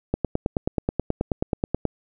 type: click train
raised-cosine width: 2 ms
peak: -8 dBFS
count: 17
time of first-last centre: 0.14-1.853 s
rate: 9.34 Hz
effects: none